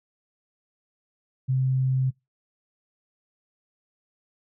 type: tone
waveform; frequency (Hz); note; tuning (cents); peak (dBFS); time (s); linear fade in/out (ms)
sine; 130.81; C3; 0; -20; 1.48-2.11; 20
effects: noise-tail reverb RT60 0.2 s tail -23 dB re dry